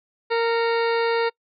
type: harmonic tone with a mistuned harmonic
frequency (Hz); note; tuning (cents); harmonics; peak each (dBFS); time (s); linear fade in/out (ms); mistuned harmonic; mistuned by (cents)
462.6; A#4; -13; 1 / 2 / 3 / 4 / 5 / 6 / 8 / 9 / 10; -20 / -26 / -30 / -32 / -34 / -36 / -38 / -39 / -40; 0.3-1.3; 20; 5; -61
effects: noise-tail reverb RT60 0.1 s tail -26 dB re dry